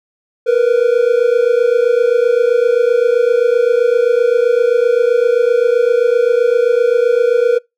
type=tone pair together; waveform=triangle; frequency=466.2 / 493.9 Hz; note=A#4 / B4; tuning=0 / 0 cents; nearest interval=minor second; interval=100 cents; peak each=-10 dBFS; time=0.46-7.59 s; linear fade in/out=20 ms; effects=noise-tail reverb RT60 0.2 s tail -25 dB re dry